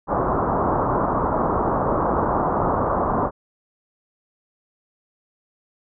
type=low-pass noise; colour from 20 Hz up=white; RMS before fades=-21 dBFS; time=0.07-3.31 s; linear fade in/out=50 ms; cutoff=1200 Hz; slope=48 dB/octave; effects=none